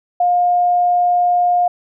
sine tone, 710 Hz, F5, 28 cents sharp, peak -11 dBFS, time 0.2-1.68 s, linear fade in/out 5 ms, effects none

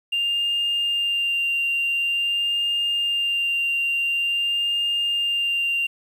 triangle tone with vibrato, 2794 Hz, F7, in tune, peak -17 dBFS, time 0.12-5.87 s, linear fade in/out 10 ms, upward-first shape sine, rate 0.47 Hz, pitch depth 12 cents each way, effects tanh soft clip ceiling -17 dBFS + 9-bit

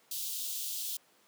white high-pass noise, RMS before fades -37 dBFS, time 0.11-0.97 s, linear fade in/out 5 ms, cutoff 3000 Hz, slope 48 dB/octave, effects pink hiss -65 dBFS RMS until 1.27 s + high-pass 300 Hz 12 dB/octave

